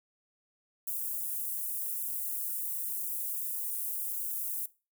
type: high-pass noise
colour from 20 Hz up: white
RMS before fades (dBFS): -35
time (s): 0.87-4.66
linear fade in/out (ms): 5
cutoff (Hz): 10000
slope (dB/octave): 24
effects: noise-tail reverb RT60 0.3 s tail -19 dB re dry